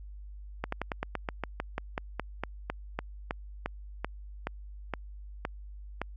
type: slowing click train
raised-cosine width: 0.5 ms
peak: -16 dBFS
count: 22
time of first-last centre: 0.64-6.016 s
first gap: 84 ms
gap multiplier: 1.1
effects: added 50 Hz sine -42 dBFS peak until 6.16 s